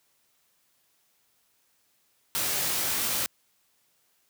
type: noise with comb filter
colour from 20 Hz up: white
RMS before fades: -28 dBFS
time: 2.35-3.26 s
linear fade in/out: 0 ms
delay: 20 ms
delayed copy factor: -0.75
effects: white hiss -69 dBFS RMS until 4.29 s + high-pass 60 Hz 12 dB/octave